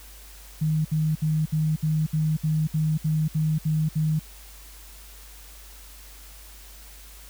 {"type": "tone bursts", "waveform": "sine", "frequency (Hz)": 155.56, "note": "D#3", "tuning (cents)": 0, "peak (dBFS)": -20, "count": 12, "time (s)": [0.61, 4.194], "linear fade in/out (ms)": 10, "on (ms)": 240, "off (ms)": 64, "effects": ["added 50 Hz sine -45 dBFS peak until 7.29 s", "white hiss -48 dBFS RMS until 7.29 s"]}